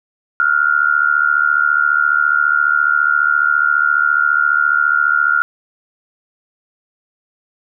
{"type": "tone with amplitude modulation", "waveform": "sine", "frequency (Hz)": 1412, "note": "F6", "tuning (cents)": 19, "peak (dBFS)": -7, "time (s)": [0.4, 5.42], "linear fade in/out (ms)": 0, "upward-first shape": "sine", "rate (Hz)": 74.6, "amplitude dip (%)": 90, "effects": []}